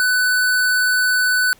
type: tone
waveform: square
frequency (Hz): 1497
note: F#6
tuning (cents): +20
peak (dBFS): -15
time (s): 0-1.53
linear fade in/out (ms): 0
effects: pink hiss -51 dBFS RMS until 1.59 s